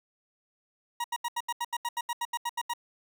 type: tone bursts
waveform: 40% pulse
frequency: 951 Hz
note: A#5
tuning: 34 cents sharp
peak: -28 dBFS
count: 15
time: 1-2.736 s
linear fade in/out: 5 ms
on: 42 ms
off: 79 ms
effects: none